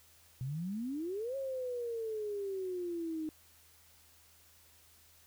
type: exponential two-way sweep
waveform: sine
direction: up then down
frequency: 123.47 to 549 to 307.9 Hz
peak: -35 dBFS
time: 0.41-3.29 s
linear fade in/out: 0 ms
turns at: 1.36 s
effects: added 81 Hz sine -69 dBFS peak until 5.26 s + white hiss -63 dBFS RMS until 5.26 s